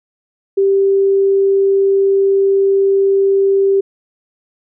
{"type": "tone", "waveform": "sine", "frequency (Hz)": 392, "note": "G4", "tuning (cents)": 0, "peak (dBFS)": -9, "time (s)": [0.57, 3.81], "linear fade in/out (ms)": 10, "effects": []}